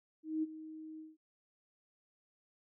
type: tone with ADSR envelope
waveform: sine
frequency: 314.3 Hz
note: D#4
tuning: 18 cents sharp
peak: -30 dBFS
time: 0.23-1.17 s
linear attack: 200 ms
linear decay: 26 ms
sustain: -15 dB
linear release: 180 ms
effects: none